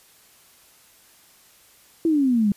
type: exponential sweep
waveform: sine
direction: down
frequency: 337.1 to 196 Hz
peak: -16 dBFS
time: 2.05-2.52 s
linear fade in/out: 2 ms
effects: white hiss -54 dBFS RMS until 2.56 s + resampled to 32000 Hz